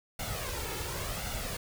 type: noise with flanger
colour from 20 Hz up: pink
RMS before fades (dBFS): -36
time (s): 0.19-1.57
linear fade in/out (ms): 5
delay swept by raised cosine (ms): 1.4 to 2.3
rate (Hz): 0.91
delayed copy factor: +0.6
effects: none